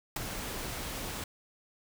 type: noise with ADSR envelope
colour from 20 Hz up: pink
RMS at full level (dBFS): -28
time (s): 0.16-1.24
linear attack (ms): 6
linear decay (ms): 7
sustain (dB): -10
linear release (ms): 3
effects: none